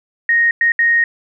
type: tone bursts at uneven times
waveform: sine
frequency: 1864.7 Hz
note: A#6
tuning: in tune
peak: -10 dBFS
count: 3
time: 0.29-0.51 / 0.61-0.72 / 0.79-1.04 s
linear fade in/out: 2 ms
effects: none